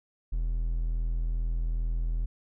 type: tone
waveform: triangle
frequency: 41.2 Hz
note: E1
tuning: in tune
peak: -24 dBFS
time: 0.32-2.26 s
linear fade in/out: 10 ms
effects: none